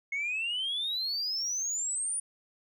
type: exponential sweep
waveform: sine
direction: up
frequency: 2167 to 9610 Hz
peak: -28 dBFS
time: 0.12-2.2 s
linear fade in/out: 5 ms
effects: tanh soft clip ceiling -27 dBFS